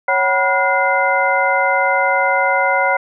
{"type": "tone cluster", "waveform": "sine", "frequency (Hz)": [551, 754, 974, 1437, 2071], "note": ["C#5", "F#5", "B5", "F6", "C7"], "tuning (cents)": [-11, 32, -24, 49, -18], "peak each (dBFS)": -19, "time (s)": [0.08, 2.97], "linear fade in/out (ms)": 5, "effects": []}